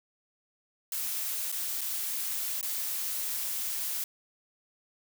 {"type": "noise with dropouts", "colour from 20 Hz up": "blue", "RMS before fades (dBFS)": -33, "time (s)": [0.92, 4.04], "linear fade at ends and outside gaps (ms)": 2, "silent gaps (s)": [[1.518, 1.524], [1.81, 1.814], [2.612, 2.628]], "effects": []}